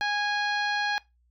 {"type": "harmonic tone with a mistuned harmonic", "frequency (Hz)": 825, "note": "G#5", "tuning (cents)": -12, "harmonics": [1, 2, 3, 4, 5, 6, 7], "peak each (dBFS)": [-29, -28, -36, -38, -35, -45, -48], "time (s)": [0.01, 0.98], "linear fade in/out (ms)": 0, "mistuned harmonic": 5, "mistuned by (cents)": 19, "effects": ["noise-tail reverb RT60 0.2 s tail -21 dB re dry", "added 60 Hz sine -63 dBFS peak until 1.3 s"]}